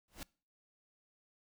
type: noise with exponential growth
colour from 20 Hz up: pink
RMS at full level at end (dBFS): -40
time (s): 0.08-0.23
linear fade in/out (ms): 1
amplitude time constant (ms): 31
effects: noise-tail reverb RT60 0.4 s tail -24 dB re dry